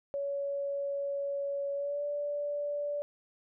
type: tone with pitch glide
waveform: sine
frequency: 562 to 581.1 Hz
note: C#5 to D5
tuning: +24 to -18 cents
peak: -31 dBFS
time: 0.14-3.02 s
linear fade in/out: 0 ms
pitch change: +58 cents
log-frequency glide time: 1.74-2.04 s
effects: none